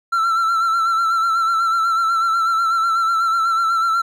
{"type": "tone with vibrato", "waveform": "triangle", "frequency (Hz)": 1345, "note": "E6", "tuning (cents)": 34, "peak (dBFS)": -13, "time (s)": [0.12, 4.02], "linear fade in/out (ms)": 10, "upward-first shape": "sine", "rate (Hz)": 8.1, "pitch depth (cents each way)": 43, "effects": []}